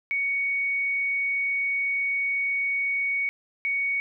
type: tone pair in turn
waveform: sine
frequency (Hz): 2233 / 2233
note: C#7 / C#7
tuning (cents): +12 / +12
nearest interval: unison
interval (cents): 0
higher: neither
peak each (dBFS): -23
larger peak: neither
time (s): 0.11-3.29 / 3.65-4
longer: first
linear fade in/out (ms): 0
effects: none